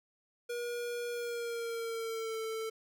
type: tone with pitch glide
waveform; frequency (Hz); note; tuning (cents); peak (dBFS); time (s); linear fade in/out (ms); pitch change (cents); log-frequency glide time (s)
square; 479 to 444.3; A#4 to A4; +47 to +17; -36; 0.49-2.7; 10; -130; 1.11-2.4
effects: none